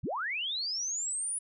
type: linear sweep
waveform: sine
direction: up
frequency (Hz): 55 to 9956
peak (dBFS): -31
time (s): 0.03-1.39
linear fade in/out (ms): 10
effects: none